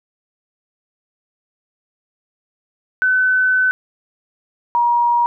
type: tone pair in turn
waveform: sine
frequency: 1512 / 952 Hz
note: F#6 / A#5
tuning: +37 / +36 cents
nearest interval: minor sixth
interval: 801 cents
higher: first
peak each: -12 dBFS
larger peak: neither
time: 3.02-3.71 / 4.75-5.26 s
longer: first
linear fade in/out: 0 ms
effects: none